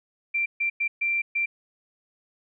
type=tone bursts at uneven times; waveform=sine; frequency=2359 Hz; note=D7; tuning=7 cents sharp; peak=-22 dBFS; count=5; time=0.34-0.46 / 0.6-0.7 / 0.8-0.88 / 1.01-1.22 / 1.35-1.46 s; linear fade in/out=10 ms; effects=none